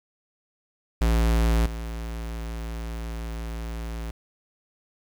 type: tone with level steps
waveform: square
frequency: 56.6 Hz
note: A1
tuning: 50 cents sharp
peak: -19 / -30 dBFS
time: 1.01-4.11 s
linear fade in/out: 5 ms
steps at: 1.66 s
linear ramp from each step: 2 ms
effects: 8-bit